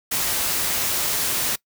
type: noise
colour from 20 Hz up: white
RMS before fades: -23 dBFS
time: 0.11-1.56 s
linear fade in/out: 10 ms
effects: noise-tail reverb RT60 0.1 s tail -22 dB re dry